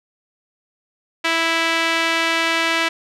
sawtooth tone with band-pass filter, 329.6 Hz, E4, in tune, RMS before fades -19 dBFS, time 1.24-2.89 s, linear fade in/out 10 ms, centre 2400 Hz, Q 1.3, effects none

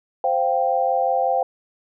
sine chord, C suspended fourth, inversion none, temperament equal, 523.3 / 698.5 / 784 Hz, C5 / F5 / G5, 0 / 0 / 0 cents, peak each -22 / -22 / -21 dBFS, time 0.24-1.43 s, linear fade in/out 2 ms, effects none

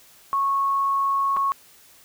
sine tone with dropouts, 1101 Hz, C#6, 12 cents flat, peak -19 dBFS, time 0.33-1.52 s, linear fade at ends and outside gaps 0 ms, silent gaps 1.365-1.37 s, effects white hiss -52 dBFS RMS until 2.04 s

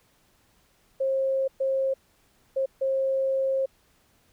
sine tone bursts at uneven times, 535 Hz, C5, 38 cents sharp, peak -22 dBFS, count 4, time 1-1.48 / 1.6-1.94 / 2.56-2.66 / 2.81-3.66 s, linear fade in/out 10 ms, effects pink hiss -64 dBFS RMS until 4.32 s

